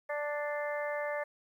harmonic tone with a mistuned harmonic, 293.7 Hz, D4, in tune, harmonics 2 / 3 / 4 / 5 / 6 / 7, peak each -34 / -42 / -44 / -50 / -40 / -44 dBFS, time 0.09-1.24 s, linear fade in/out 10 ms, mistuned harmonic 7, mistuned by +22 cents, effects 11-bit

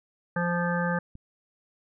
harmonic tone, 173.9 Hz, F3, 7 cents flat, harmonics 1 / 3 / 5 / 7 / 9 / 10, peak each -27 / -31 / -34 / -35 / -32 / -37 dBFS, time 0.36-0.99 s, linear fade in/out 5 ms
click, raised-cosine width 5 ms, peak -32 dBFS, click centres 1.154 s
effects none

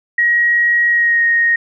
sine tone with pitch glide, 1897 to 1865.5 Hz, A#6 to A#6, +30 to +1 cents, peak -10 dBFS, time 0.18-1.56 s, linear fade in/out 5 ms, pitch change -29 cents, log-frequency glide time 0.89-1.23 s, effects none

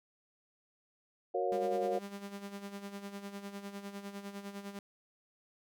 sine chord, Gb major seventh, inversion none, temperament equal with one note detuned, 370 / 466.2 / 554.4 / 711.5 Hz, Gb4 / Bb4 / Db5 / F5, 0 / 0 / 0 / +32 cents, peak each -36 dBFS, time 1.34-1.99 s, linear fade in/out 10 ms
sawtooth tone with tremolo, 200 Hz, G3, 35 cents sharp, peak -36 dBFS, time 1.52-4.79 s, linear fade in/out 0 ms, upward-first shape sine, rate 9.9 Hz, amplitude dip 65%
effects none

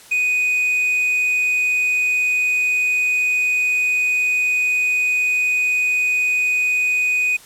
triangle tone with quantisation, 2489 Hz, D#7, in tune, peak -14 dBFS, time 0.11-7.37 s, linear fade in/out 10 ms, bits 7, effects white hiss -44 dBFS RMS until 7.45 s + low-pass 12000 Hz 12 dB/octave

